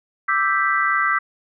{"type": "chord", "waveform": "sine", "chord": "E minor seventh", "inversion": "third", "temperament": "equal", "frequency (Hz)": [1174.7, 1318.5, 1568, 1975.5], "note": ["D6", "E6", "G6", "B6"], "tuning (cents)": [0, 0, 0, 0], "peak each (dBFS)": -22, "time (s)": [0.28, 1.19], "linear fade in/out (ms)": 10, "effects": []}